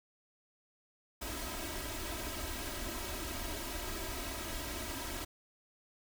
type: noise with comb filter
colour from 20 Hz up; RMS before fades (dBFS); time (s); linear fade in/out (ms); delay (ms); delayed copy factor
pink; -40; 1.21-5.25; 10; 3.1; +0.8
effects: none